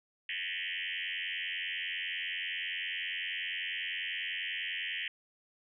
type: tone with frequency modulation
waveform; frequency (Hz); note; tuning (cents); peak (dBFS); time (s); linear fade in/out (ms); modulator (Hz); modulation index
sine; 2473; D#7; -11; -34; 0.29-5.08; 2; 90.1; 7.7
effects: none